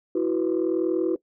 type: chord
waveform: sine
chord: E suspended second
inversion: none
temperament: equal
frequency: 329.6 / 370 / 493.9 Hz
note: E4 / F#4 / B4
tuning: 0 / 0 / 0 cents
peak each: -23 / -23 / -28 dBFS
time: 0.15-1.16 s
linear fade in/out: 5 ms
effects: noise-tail reverb RT60 0.1 s tail -20 dB re dry + tanh soft clip ceiling -15 dBFS